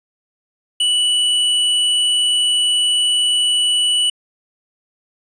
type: tone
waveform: square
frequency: 2957 Hz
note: F#7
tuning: 2 cents flat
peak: -14 dBFS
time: 0.8-4.1 s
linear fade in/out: 5 ms
effects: resampled to 22050 Hz